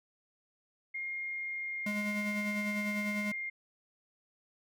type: tone with pitch glide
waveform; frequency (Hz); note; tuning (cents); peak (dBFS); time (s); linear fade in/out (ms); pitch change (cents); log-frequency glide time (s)
sine; 2130 to 2117; C7 to C7; +30 to +20; -35; 0.94-3.5; 10; -10; 1.14-2.64
type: tone with tremolo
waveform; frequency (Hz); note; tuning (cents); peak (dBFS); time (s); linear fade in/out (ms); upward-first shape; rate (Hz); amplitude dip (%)
square; 207.7; G#3; 0; -33; 1.86-3.32; 5; sine; 10; 40
effects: none